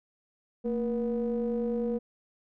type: ring-modulated tone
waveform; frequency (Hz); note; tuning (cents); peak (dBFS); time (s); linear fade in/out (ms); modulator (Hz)
triangle; 126; B2; +35; -22; 0.64-1.99; 20; 353
effects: none